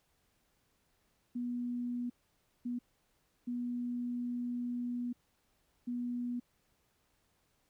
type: tone bursts at uneven times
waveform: sine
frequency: 243.2 Hz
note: B3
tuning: 26 cents flat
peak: -34 dBFS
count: 4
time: 1.35-2.1 / 2.65-2.79 / 3.47-5.13 / 5.87-6.4 s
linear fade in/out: 10 ms
effects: pink hiss -75 dBFS RMS until 7.69 s